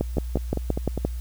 two click trains, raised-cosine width 2 ms, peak -13 / -9 dBFS, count 5 / 7, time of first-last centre 0.17-0.976 / 0.01-1.05 s, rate 4.96 / 5.77 Hz, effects added 60 Hz sine -28 dBFS peak until 1.2 s + white hiss -51 dBFS RMS until 1.2 s

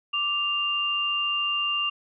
sine tone pair together, 1174.7 / 2794 Hz, D6 / F7, 0 / 0 cents, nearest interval octave + minor third, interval 1500 cents, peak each -30 / -24 dBFS, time 0.13-1.9 s, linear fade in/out 10 ms, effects none

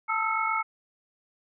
sine tone cluster, 888 / 1288 / 1336 / 2189 Hz, A5 / E6 / E6 / C#7, +16 / -41 / +23 / -22 cents, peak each -30 dBFS, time 0.08-0.63 s, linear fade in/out 20 ms, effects none

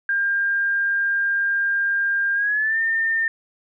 sine tone with pitch glide, 1602 to 1808.6 Hz, G6 to A6, +37 to +47 cents, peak -18 dBFS, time 0.09-3.28 s, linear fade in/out 2 ms, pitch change +210 cents, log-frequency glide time 2.34-2.79 s, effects none

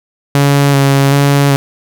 sawtooth tone with vibrato, 139.8 Hz, C#3, 15 cents sharp, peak -3 dBFS, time 0.35-1.56 s, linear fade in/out 0 ms, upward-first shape square, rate 1.3 Hz, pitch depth 18 cents each way, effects none

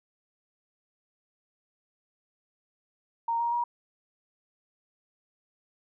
sine tone with pitch steps, 927 / 940.5 / 954.2 Hz, A#5 / A#5 / A#5, -10 / +15 / +40 cents, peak -25 dBFS, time 3.28-3.64 s, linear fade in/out 5 ms, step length 120 ms, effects none

